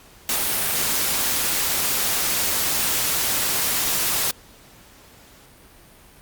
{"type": "noise", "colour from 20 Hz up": "white", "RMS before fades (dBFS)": -22, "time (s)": [0.29, 4.31], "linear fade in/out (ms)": 2, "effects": ["pink hiss -49 dBFS RMS until 6.21 s", "Opus 48 kbps"]}